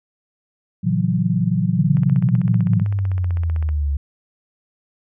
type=chord; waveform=sine; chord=F# dominant seventh; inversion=first; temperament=just; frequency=115.62 / 138.75 / 166.5 / 185 Hz; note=A#2 / C#3 / E3 / F#3; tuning=-14 / +2 / +18 / 0 cents; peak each=-22 / -25 / -20 / -20 dBFS; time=0.83-2.84 s; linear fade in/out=20 ms
type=exponential sweep; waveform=sine; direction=down; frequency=151.3 to 69.3 Hz; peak=-17 dBFS; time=1.79-3.97 s; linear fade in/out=5 ms
type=click train; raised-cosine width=0.5 ms; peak=-22 dBFS; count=28; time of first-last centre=1.97-3.69 s; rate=15.7 Hz
effects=none